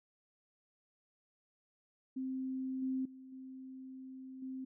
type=tone with level steps; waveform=sine; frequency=261.6 Hz; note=C4; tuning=in tune; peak=-36 / -33 / -50 / -46 / -40 dBFS; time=2.16-4.65 s; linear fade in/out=10 ms; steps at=2.82 / 3.05 / 3.32 / 4.42 s; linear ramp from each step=5 ms; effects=none